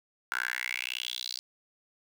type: tone with high-pass filter sweep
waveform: 10% pulse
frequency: 61.74 Hz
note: B1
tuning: in tune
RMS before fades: -35 dBFS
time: 0.32-1.39 s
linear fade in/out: 0 ms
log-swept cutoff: 1400 to 4600 Hz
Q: 6.1
effects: none

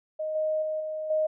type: tone with level steps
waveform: sine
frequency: 622.3 Hz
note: D#5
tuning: in tune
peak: -28 / -24 / -27 / -30 / -22 dBFS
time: 0.19-1.27 s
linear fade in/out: 10 ms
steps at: 0.35 / 0.62 / 0.8 / 1.1 s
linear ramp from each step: 5 ms
effects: none

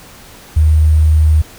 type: tone with sample-and-hold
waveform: sine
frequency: 77.6 Hz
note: D#2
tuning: 4 cents flat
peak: -6 dBFS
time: 0.56-1.42 s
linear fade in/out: 10 ms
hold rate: 8820 Hz
effects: pink hiss -38 dBFS RMS until 1.58 s

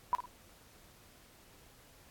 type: tone with echo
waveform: sine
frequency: 987.8 Hz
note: B5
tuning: in tune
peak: -25 dBFS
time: 0.13-0.15 s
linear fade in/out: 0 ms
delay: 54 ms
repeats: 2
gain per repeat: -10 dB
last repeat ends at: 0.258 s
effects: pink hiss -60 dBFS RMS until 2.1 s + AAC 64 kbps

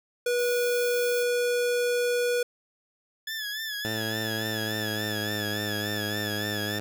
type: tone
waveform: square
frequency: 485.9 Hz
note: B4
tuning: 28 cents flat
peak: -24 dBFS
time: 0.26-2.43 s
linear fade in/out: 5 ms
type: noise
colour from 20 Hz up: violet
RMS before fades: -39 dBFS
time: 0.39-1.23 s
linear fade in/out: 2 ms
type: tone with vibrato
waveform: 20% pulse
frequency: 1720 Hz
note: A6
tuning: 40 cents flat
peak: -26 dBFS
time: 3.27-6.79 s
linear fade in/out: 5 ms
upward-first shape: sine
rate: 3.5 Hz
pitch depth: 68 cents each way
type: tone with pitch glide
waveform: 10% pulse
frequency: 110 to 104.67 Hz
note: A2 to G#2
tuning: 0 to +14 cents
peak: -22 dBFS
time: 3.85-6.8 s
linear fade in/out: 0 ms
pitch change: -86 cents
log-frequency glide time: 4.41-5.45 s
effects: none

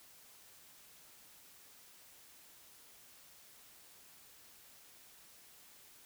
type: silence
effects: white hiss -60 dBFS RMS until 6.05 s

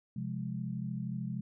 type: chord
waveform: sine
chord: F minor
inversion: second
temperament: equal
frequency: 130.81 / 174.61 / 207.7 Hz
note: C3 / F3 / Ab3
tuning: 0 / 0 / 0 cents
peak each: -38 / -39 / -39 dBFS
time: 0.16-1.41 s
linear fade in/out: 5 ms
effects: none

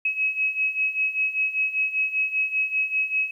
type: beating tone pair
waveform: sine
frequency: 2557 / 2562.1 Hz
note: D#7 / E7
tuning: +47 / -50 cents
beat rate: 5.1 Hz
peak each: -27 / -23 dBFS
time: 0.05-3.31 s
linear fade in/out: 5 ms
effects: 10-bit

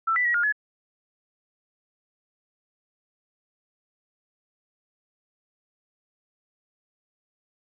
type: tone with pitch steps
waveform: sine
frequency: 1332 / 1980 / 1912 / 1419 / 1702 Hz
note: E6 / B6 / A#6 / F6 / G#6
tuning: +18 / +4 / +43 / +27 / +42 cents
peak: -20 dBFS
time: 0.07-0.525 s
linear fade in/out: 10 ms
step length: 91 ms
effects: none

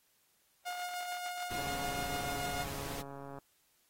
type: tone with tremolo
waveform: sawtooth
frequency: 715 Hz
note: F5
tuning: 41 cents sharp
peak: -32 dBFS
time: 0.65-2.65 s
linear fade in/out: 20 ms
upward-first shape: triangle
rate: 6.8 Hz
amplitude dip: 40%
type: noise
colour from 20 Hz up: pink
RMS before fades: -43 dBFS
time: 1.5-3.02 s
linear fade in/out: 10 ms
type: click train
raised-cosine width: 1 ms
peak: -33 dBFS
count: 252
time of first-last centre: 1.58-3.386 s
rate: 139 Hz
effects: white hiss -72 dBFS RMS until 3.89 s + AAC 48 kbps

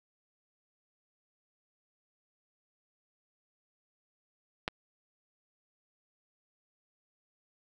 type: clicks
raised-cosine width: 0.3 ms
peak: -14 / -30 dBFS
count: 2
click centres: 4.679 / 4.685 s
effects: none

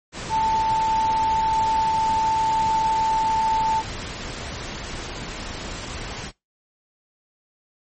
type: tone in noise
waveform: sine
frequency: 885 Hz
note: A5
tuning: 10 cents sharp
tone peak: -18 dBFS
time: 0.29-3.83 s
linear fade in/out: 50 ms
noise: pink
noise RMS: -32 dBFS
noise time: 0.12-6.32 s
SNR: +11 dB
effects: noise-tail reverb RT60 0.2 s tail -23 dB re dry + MP3 32 kbps

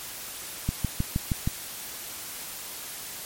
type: click train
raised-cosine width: 5 ms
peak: -12 dBFS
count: 6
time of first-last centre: 0.69-1.475 s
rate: 6.37 Hz
effects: white hiss -38 dBFS RMS until 3.25 s + MP3 64 kbps

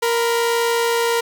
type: tone pair together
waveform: sawtooth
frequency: 466.9 / 995 Hz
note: A#4 / B5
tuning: +3 / +13 cents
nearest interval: octave + minor second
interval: 1310 cents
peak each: -13 / -22 dBFS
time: 0.02-1.21 s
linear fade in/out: 10 ms
effects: none

